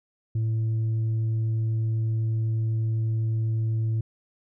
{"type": "tone with tanh clipping", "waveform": "sine", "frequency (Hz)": 111.5, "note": "A2", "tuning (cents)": 23, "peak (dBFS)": -23, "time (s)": [0.35, 4.01], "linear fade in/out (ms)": 5, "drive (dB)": 2, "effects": []}